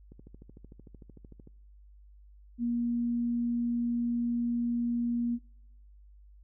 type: click train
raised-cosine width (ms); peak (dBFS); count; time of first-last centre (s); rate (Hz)
3; -37; 19; 0.12-1.473; 13.3
type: tone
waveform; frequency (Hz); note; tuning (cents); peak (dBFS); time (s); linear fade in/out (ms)
sine; 237.6; A#3; +33; -27; 2.58-5.39; 50
effects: noise-tail reverb RT60 0.9 s tail -25 dB re dry + added 50 Hz sine -52 dBFS peak until 6.43 s